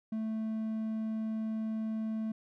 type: tone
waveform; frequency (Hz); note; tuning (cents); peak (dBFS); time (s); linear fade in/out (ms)
triangle; 220; A3; 0; -30; 0.12-2.32; 5
effects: none